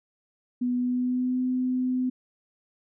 sine tone with pitch glide, 246.9 to 254 Hz, B3 to B3, 0 to +49 cents, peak -23 dBFS, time 0.61-2.1 s, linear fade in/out 10 ms, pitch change +49 cents, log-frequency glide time 0.76-1.42 s, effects none

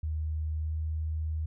sine tone with pitch glide, 77.78 to 78.55 Hz, D#2 to D#2, 0 to +17 cents, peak -29 dBFS, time 0.03-1.46 s, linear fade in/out 5 ms, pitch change +17 cents, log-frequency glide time 0.58-0.75 s, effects none

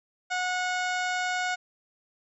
harmonic tone, 730 Hz, F#5, 24 cents flat, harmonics 1 / 2 / 3 / 4 / 5 / 6 / 7 / 8 / 9 / 10, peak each -30 / -30 / -35 / -41 / -42 / -44 / -45 / -47 / -48 / -44 dBFS, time 0.3-1.56 s, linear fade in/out 20 ms, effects none

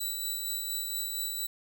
10% pulse tone with tremolo, 3951 Hz, B7, in tune, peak -23 dBFS, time 0-1.47 s, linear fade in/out 10 ms, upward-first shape sine, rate 4.3 Hz, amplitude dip 30%, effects none

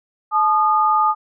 sine tone pair together, 863.3 / 1224 Hz, A5 / D#6, -33 / -29 cents, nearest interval tritone, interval 604 cents, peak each -17 / -15 dBFS, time 0.31-1.15 s, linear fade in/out 50 ms, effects none

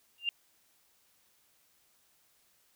sine tone with exponential growth, 2794 Hz, F7, in tune, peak -24 dBFS, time 0.18-0.29 s, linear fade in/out 1 ms, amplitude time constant 23 ms, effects white hiss -69 dBFS RMS until 2.75 s

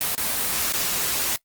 white noise with dropouts, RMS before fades -24 dBFS, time 0.01-1.36 s, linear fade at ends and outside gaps 0 ms, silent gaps 0.15-0.179 / 0.723-0.737 s, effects noise-tail reverb RT60 0.1 s tail -21 dB re dry + Opus 24 kbps

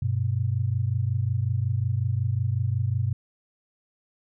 sine tone pair together, 98 / 123.47 Hz, G2 / B2, 0 / 0 cents, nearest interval major third, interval 400 cents, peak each -25 dBFS, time 0.02-3.13 s, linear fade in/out 5 ms, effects none

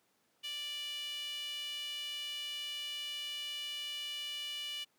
sawtooth tone with high-pass filter, 587.3 Hz, D5, in tune, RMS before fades -41 dBFS, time 0.43-4.85 s, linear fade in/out 20 ms, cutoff 2900 Hz, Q 6.6, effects pink hiss -74 dBFS RMS until 4.98 s + high-pass 200 Hz 12 dB/octave

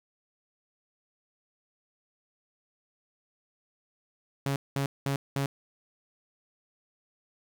sawtooth tone bursts, 138.59 Hz, C#3, in tune, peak -23 dBFS, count 4, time 4.46-5.46 s, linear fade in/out 2 ms, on 100 ms, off 200 ms, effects 10-bit

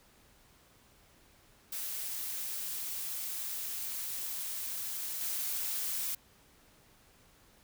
blue noise with level steps, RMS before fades -38 / -35 dBFS, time 1.72-6.15 s, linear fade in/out 5 ms, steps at 5.21 s, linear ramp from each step 2 ms, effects pink hiss -63 dBFS RMS until 7.63 s

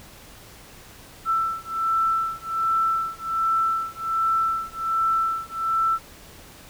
sine beating tone pair, 1330 / 1331.3 Hz, E6 / E6, +15 / +17 cents, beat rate 1.3 Hz, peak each -24 / -24 dBFS, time 1.25-5.99 s, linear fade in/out 50 ms, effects pink hiss -46 dBFS RMS until 6.69 s

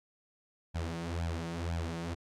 sawtooth tone with flanger, 83.8 Hz, E2, 29 cents sharp, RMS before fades -36 dBFS, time 0.74-2.15 s, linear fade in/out 20 ms, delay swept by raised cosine 1.2 to 5.6 ms, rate 2 Hz, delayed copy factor +0.95, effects low-pass 8000 Hz 12 dB/octave + Opus 48 kbps

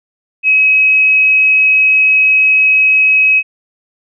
sine tone, 2551 Hz, D#7, 43 cents sharp, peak -6 dBFS, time 0.43-3.43 s, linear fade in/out 50 ms, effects none

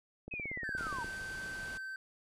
click train, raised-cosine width 2 ms, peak -31 dBFS, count 14, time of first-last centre 0.28-1.045 s, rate 17 Hz
sine linear sweep, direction down, 2575 to 888 Hz, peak -38 dBFS, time 0.31-1.04 s, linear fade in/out 10 ms
triangle tone, 1548 Hz, G6, 22 cents flat, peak -38 dBFS, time 0.64-1.96 s, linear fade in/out 2 ms
pink low-pass noise, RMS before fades -49 dBFS, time 0.77-1.78 s, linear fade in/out 10 ms, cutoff 11000 Hz, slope 48 dB/octave
effects none

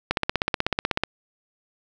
click train, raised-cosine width 0.3 ms, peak -5 dBFS, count 16, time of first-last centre 0.11-1.036 s, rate 16.2 Hz, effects none

